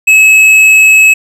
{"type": "tone with tanh clipping", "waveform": "sine", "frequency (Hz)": 2579, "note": "E7", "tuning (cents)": -39, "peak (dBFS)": -3, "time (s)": [0.07, 1.14], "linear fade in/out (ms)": 10, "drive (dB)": 9, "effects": []}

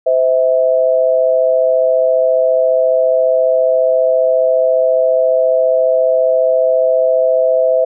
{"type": "tone pair together", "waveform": "sine", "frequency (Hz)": [514.4, 649], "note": ["C5", "E5"], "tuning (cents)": [-30, -27], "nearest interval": "major third", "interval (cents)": 403, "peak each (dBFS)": -12, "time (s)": [0.06, 7.85], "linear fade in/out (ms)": 10, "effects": []}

